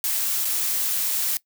blue noise with dropouts, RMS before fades -24 dBFS, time 0.04-1.37 s, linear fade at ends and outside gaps 1 ms, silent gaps 0.448-0.452 s, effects noise-tail reverb RT60 0.1 s tail -20 dB re dry

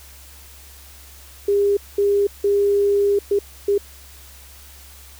sine tone bursts at uneven times, 403.7 Hz, G#4, 49 cents flat, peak -14 dBFS, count 5, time 1.48-1.77 / 1.98-2.27 / 2.44-3.19 / 3.31-3.39 / 3.68-3.78 s, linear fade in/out 5 ms, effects added 68 Hz sine -44 dBFS peak until 5.19 s + white hiss -45 dBFS RMS until 5.19 s

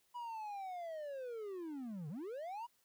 triangle linear two-way sweep, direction down then up, 982 to 140 to 982 Hz, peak -40 dBFS, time 0.14-2.67 s, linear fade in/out 20 ms, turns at 2.09 s, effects white hiss -75 dBFS RMS until 2.84 s

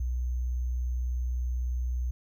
sine tone with sample-and-hold, 61.74 Hz, B1, in tune, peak -27 dBFS, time 0-2.11 s, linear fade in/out 5 ms, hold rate 6300 Hz, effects none

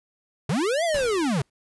square linear two-way sweep, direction up then down, 119.8 to 698.5 to 119.8 Hz, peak -22 dBFS, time 0.49-1.42 s, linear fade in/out 5 ms, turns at 0.84 s
pink noise with exponential decay, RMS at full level -32 dBFS, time 0.94-1.5 s, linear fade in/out 5 ms, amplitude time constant 120 ms
effects resampled to 24000 Hz

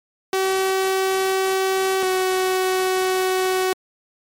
sawtooth tone pair in turn, 381.2 / 373.6 Hz, G4 / F#4, -48 / +17 cents, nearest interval unison, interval 35 cents, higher first, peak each -14 dBFS, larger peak neither, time 0.33-2.03 / 2.03-3.73 s, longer neither, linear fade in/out 2 ms, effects MP3 64 kbps

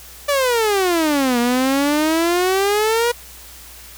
sawtooth exponential two-way sweep, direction down then up, 587.3 to 236.2 to 485.1 Hz, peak -11 dBFS, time 0.28-3.12 s, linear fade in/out 10 ms, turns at 1.39 s, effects added 60 Hz sine -44 dBFS peak until 3.97 s + white hiss -40 dBFS RMS until 3.97 s

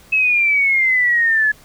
sine exponential sweep, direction down, 2599 to 1700 Hz, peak -12 dBFS, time 0.12-1.52 s, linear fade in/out 10 ms, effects pink hiss -47 dBFS RMS until 1.64 s

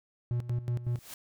triangle tone with tremolo, 120.6 Hz, B2, 41 cents flat, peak -25 dBFS, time 0.31-0.99 s, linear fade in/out 0 ms, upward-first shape square, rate 5.4 Hz, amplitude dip 75%
white noise with exponential growth, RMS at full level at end -41 dBFS, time 0.84-1.14 s, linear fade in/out 2 ms, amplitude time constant 65 ms
effects none

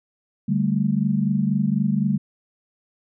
sine chord, D suspended fourth, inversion none, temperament equal, 146.83 / 196 / 220 Hz, D3 / G3 / A3, 0 / 0 / 0 cents, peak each -24 / -21 / -23 dBFS, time 0.48-2.18 s, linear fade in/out 10 ms, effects none

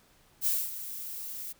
violet noise with ADSR envelope, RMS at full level -26 dBFS, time 0.41-1.53 s, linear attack 57 ms, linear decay 230 ms, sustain -13 dB, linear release 16 ms, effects pink hiss -63 dBFS RMS until 1.59 s

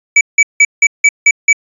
square tone bursts, 2292 Hz, D7, 43 cents flat, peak -4 dBFS, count 7, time 0.16-1.53 s, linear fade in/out 5 ms, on 50 ms, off 170 ms, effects resampled to 22050 Hz

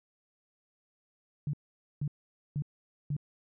sine tone bursts, 145.8 Hz, D3, 12 cents flat, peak -29 dBFS, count 4, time 1.47-3.166 s, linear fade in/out 2 ms, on 64 ms, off 480 ms, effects none

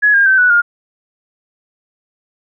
sine tone with pitch steps, 1684 / 1612.6 / 1544.2 / 1478.8 / 1416.1 Hz, G#6 / G6 / G6 / F#6 / F6, +24 / +49 / -26 / -1 / +24 cents, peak -7 dBFS, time 0.02-0.62 s, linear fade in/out 20 ms, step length 120 ms, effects none

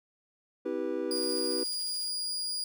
triangle chord, C major seventh, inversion none, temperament just, 261.6 / 327 / 392.4 / 490.5 Hz, C4 / E4 / G4 / B4, 0 / -14 / +2 / -12 cents, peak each -37 / -33 / -33 / -33 dBFS, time 0.65-1.64 s, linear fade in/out 10 ms
35% pulse tone, 4861 Hz, D#8, 41 cents flat, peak -30 dBFS, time 1.11-2.64 s, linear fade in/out 2 ms
blue noise with tremolo, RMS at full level -49 dBFS, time 1.15-2.09 s, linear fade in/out 10 ms, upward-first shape square, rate 14 Hz, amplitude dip 45%
effects none

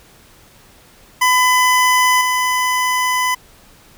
25% pulse tone with level steps, 1005 Hz, B5, 30 cents sharp, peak -7 / -11 dBFS, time 1.21-3.35 s, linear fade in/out 10 ms, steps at 2.21 s, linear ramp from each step 2 ms, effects pink hiss -47 dBFS RMS until 3.97 s

